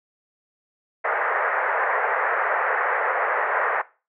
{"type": "band-pass noise", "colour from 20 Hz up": "white", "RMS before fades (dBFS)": -23, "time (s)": [1.04, 3.82], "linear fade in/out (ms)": 10, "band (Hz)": [450, 1900], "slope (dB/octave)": 48, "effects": ["noise-tail reverb RT60 0.3 s tail -18 dB re dry"]}